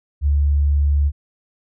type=tone; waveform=sine; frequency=72 Hz; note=D2; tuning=34 cents flat; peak=-13 dBFS; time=0.21-1.12 s; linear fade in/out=50 ms; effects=none